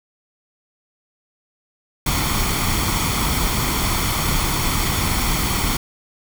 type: noise with comb filter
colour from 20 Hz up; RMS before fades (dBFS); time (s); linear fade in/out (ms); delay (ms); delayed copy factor
pink; -20; 2.06-5.77; 5; 0.9; +0.55
effects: none